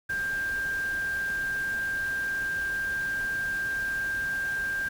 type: tone in noise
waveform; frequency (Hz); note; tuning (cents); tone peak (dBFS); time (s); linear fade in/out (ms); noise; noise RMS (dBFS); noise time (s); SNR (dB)
sine; 1589; G6; +23; -27; 0.09-4.89; 10; pink; -43; 0.09-4.89; +13
effects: none